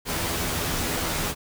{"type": "noise with comb filter", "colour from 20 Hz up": "pink", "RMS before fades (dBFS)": -27, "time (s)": [0.05, 1.35], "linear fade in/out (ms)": 50, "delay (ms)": 12, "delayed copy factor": 0.6, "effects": []}